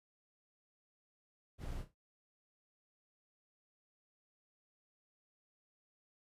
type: noise with echo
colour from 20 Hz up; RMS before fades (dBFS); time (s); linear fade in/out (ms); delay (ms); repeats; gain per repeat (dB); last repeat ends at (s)
brown; -43; 1.58-1.85; 50; 32; 3; -10; 1.946
effects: resampled to 32000 Hz